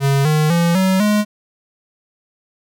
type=tone with pitch steps; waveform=square; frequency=138.3 / 153.45 / 170.27 / 188.92 / 209.6 Hz; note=C#3 / D#3 / F3 / F#3 / G#3; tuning=-4 / -24 / -44 / +36 / +16 cents; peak=-13 dBFS; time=0-1.25 s; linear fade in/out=50 ms; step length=250 ms; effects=none